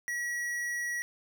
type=tone with tanh clipping; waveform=sine; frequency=1922 Hz; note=B6; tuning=48 cents flat; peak=-33 dBFS; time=0.08-1.02 s; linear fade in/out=0 ms; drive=15 dB; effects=none